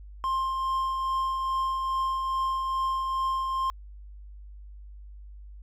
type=tone with tremolo; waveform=triangle; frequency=1057 Hz; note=C6; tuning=17 cents sharp; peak=-22 dBFS; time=0.24-3.7 s; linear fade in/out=0 ms; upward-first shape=triangle; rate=2.4 Hz; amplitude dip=35%; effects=added 50 Hz sine -42 dBFS peak until 5.62 s